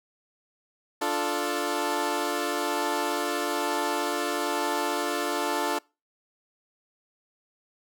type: chord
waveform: 15% pulse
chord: D minor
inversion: none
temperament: equal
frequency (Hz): 293.7 / 349.2 / 440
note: D4 / F4 / A4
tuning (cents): 0 / 0 / 0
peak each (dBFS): -24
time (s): 1.01-5.79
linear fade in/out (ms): 10
effects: noise-tail reverb RT60 0.3 s tail -26 dB re dry

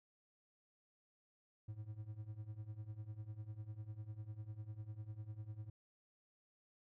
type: tone with tremolo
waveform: triangle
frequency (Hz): 107.1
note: A2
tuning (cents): -46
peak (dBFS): -40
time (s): 1.68-5.7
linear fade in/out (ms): 5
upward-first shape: triangle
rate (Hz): 10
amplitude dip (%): 90
effects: none

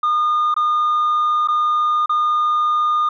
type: tone with dropouts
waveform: sine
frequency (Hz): 1219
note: D#6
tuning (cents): -36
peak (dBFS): -12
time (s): 0.03-3.09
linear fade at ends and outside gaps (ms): 5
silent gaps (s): 0.542-0.564 / 1.475-1.484 / 2.06-2.094
effects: tanh soft clip ceiling -13 dBFS

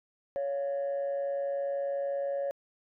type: tone pair together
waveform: sine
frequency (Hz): 558.7 / 698.5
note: C#5 / F5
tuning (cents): +13 / 0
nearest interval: major third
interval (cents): 387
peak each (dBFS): -28 / -39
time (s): 0.36-2.51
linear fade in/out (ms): 0
effects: tanh soft clip ceiling -26 dBFS

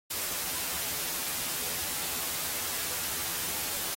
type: noise with comb filter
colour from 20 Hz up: white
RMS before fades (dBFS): -33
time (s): 0.1-3.95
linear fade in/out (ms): 10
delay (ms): 12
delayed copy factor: +0.6
effects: AAC 48 kbps

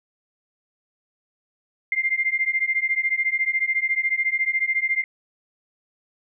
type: beating tone pair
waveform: sine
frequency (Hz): 2093 / 2107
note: C7 / C7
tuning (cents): 0 / +12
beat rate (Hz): 14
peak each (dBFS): -23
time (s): 1.92-5.04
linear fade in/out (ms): 2
effects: none

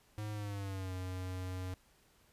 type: tone with pitch glide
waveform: square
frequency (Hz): 106 to 92.28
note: G#2 to F#2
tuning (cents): +36 to -4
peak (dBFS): -39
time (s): 0.18-1.74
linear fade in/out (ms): 0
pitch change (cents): -240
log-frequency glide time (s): 0.32-0.93
effects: pink hiss -68 dBFS RMS until 2.32 s + resampled to 32000 Hz

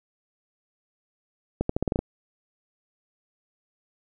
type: accelerating click train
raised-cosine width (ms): 2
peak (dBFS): -10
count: 8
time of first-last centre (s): 1.61-1.99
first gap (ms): 84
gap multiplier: 0.85
effects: none

